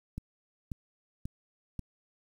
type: click train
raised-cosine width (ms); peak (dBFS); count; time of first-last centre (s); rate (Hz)
5; -24; 4; 0.18-1.793; 1.86
effects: 9-bit

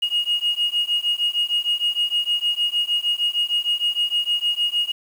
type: beating tone pair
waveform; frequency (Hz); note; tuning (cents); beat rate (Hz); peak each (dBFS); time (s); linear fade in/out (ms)
sine; 2868 / 2874.5; F7 / F7; +45 / +49; 6.5; -21; 0.02-4.92; 10
effects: tanh soft clip ceiling -13 dBFS + 7-bit

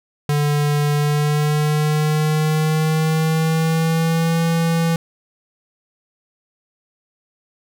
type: tone with pitch glide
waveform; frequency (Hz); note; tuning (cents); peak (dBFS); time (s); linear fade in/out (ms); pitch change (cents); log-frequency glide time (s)
square; 146.83 to 165.77; D3 to E3; 0 to +10; -16; 0.29-4.96; 2; +210; 0.94-4.42
effects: none

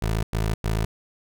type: tone bursts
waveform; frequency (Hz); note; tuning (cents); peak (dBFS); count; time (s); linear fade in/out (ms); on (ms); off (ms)
20% pulse; 54.3; A1; -22; -17; 3; 0.02-0.85; 5; 210; 100
effects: none

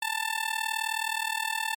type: tone with amplitude modulation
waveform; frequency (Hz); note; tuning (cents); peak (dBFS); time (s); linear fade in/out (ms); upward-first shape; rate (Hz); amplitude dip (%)
15% pulse; 886; A5; +12; -18; 0.02-1.75; 5; sine; 39.2; 85
effects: MP3 96 kbps

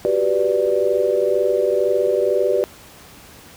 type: chord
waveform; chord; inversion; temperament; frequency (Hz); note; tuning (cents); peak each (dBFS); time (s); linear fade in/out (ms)
sine; G major seventh; third; equal; 370 / 392 / 493.9 / 587.3; F#4 / G4 / B4 / D5; 0 / 0 / 0 / 0; -24 / -20 / -20 / -20; 0.05-2.64; 0
effects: pink hiss -43 dBFS RMS until 3.56 s + high-pass 60 Hz 12 dB/octave

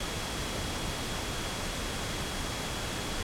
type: tone in noise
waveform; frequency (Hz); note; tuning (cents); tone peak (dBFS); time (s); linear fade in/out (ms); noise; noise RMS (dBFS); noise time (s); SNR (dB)
sine; 3330; G#7; +4; -45; 0-3.23; 5; pink; -34; 0-3.23; -14
effects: low-pass 9000 Hz 12 dB/octave

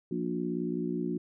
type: harmonic tone with a mistuned harmonic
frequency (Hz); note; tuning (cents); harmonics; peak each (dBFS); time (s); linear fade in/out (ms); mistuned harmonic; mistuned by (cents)
58.8; A#1; +16; 3 / 4 / 5 / 6; -35 / -35 / -35 / -35; 0.11-1.18; 5; 6; +31
effects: none

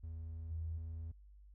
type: tone with level steps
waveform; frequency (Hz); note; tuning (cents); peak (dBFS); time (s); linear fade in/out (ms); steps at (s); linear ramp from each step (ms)
triangle; 81.3; E2; -23; -40 / -34 / -39; 0.03-1.12; 10; 0.5 / 0.77; 10
effects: tanh soft clip ceiling -36 dBFS + added 50 Hz sine -56 dBFS peak until 1.54 s

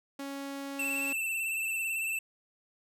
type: tone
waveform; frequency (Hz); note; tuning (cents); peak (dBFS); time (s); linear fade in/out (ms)
sawtooth; 277.2; C#4; 0; -33; 0.19-1.13; 5
type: tone with vibrato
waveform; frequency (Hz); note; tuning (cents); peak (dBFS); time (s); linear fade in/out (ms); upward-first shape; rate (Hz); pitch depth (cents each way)
square; 2661; E7; +16; -31; 0.79-2.19; 5; sine; 18; 36
effects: none

